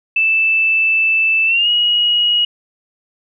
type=tone with pitch glide; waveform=sine; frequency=2641 to 2897 Hz; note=E7 to F#7; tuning=+3 to -37 cents; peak=-11 dBFS; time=0.16-2.45 s; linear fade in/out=5 ms; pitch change=+160 cents; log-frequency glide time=1.46-1.69 s; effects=none